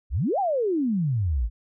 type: exponential two-way sweep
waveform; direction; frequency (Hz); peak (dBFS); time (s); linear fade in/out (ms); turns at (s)
sine; up then down; 49 to 830.6 to 49.18; -21; 0.1-1.5; 50; 0.39
effects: none